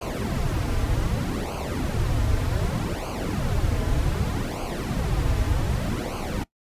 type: noise with flanger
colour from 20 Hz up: brown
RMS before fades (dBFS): -25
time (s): 0.01-6.44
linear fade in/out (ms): 10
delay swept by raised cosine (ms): 0.54 to 5.54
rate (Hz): 0.65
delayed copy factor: -0.75
effects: noise-tail reverb RT60 0.1 s tail -20 dB re dry + resampled to 32000 Hz